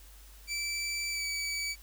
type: tone with pitch glide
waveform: 20% pulse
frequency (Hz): 2324 to 2289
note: D7 to D7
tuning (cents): -19 to -45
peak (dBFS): -27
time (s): 0.47-1.76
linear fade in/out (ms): 50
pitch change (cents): -26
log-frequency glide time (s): 1.1-1.25
effects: added 50 Hz sine -51 dBFS peak until 1.82 s + white hiss -57 dBFS RMS until 1.82 s